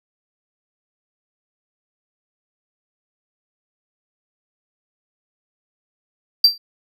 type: tone with exponential decay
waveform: triangle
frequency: 4699 Hz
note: D8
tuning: in tune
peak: -3 dBFS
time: 6.44-6.58 s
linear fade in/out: 5 ms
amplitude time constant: 30 ms
effects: none